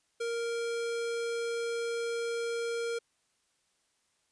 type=tone; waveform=square; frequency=466.2 Hz; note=A#4; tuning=in tune; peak=-32 dBFS; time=0.2-2.99 s; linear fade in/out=10 ms; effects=white hiss -74 dBFS RMS until 4.31 s + resampled to 22050 Hz